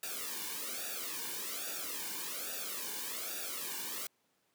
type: noise with flanger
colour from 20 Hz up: white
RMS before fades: -40 dBFS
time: 0.03-4.07 s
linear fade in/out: 2 ms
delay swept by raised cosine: 0.95 to 1.56 ms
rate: 1.2 Hz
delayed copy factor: -0.9
effects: pink hiss -75 dBFS RMS until 4.54 s + high-pass 200 Hz 12 dB/octave